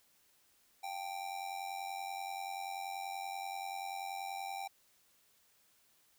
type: tone with amplitude modulation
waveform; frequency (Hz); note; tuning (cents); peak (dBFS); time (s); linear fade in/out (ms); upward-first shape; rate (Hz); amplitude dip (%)
square; 784; G5; 0; -37; 0.83-4.68; 10; sine; 90.4; 70
effects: white hiss -70 dBFS RMS until 6.18 s